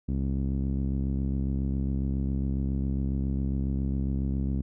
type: tone with low-pass filter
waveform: sawtooth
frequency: 67.3 Hz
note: C2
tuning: 49 cents sharp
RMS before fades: -28 dBFS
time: 0.08-4.62 s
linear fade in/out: 10 ms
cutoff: 240 Hz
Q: 2.1
effects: none